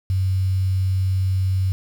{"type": "tone with quantisation", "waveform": "sine", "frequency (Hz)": 94.5, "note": "F#2", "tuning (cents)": 37, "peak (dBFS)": -17, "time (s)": [0.1, 1.72], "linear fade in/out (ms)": 0, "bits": 7, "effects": []}